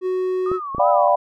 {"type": "tone", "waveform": "triangle", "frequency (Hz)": 370, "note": "F#4", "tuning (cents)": 0, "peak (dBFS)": -17, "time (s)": [0.01, 0.6], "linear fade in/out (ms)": 50}
{"type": "tone with vibrato", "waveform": "sine", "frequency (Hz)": 1188, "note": "D6", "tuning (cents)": 20, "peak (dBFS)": -26, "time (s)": [0.46, 1.08], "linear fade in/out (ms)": 2, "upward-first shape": "triangle", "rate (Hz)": 2.9, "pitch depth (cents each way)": 180}
{"type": "clicks", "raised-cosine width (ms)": 2, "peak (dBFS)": -16, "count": 3, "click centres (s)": [0.516, 0.748, 0.783]}
{"type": "chord", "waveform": "sine", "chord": "G dominant seventh", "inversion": "second", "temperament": "equal with one note detuned", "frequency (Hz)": [587.3, 705.8, 784, 987.8], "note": ["D5", "F5", "G5", "B5"], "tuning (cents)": [0, 18, 0, 0], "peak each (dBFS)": [-17, -18, -21, -19], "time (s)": [0.79, 1.16], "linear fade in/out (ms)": 10}
{"effects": []}